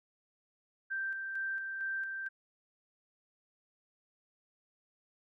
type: tone with tremolo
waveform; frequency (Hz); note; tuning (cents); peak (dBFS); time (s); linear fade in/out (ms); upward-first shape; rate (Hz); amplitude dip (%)
sine; 1568; G6; 0; -33; 0.9-2.29; 20; square; 2.2; 35
effects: none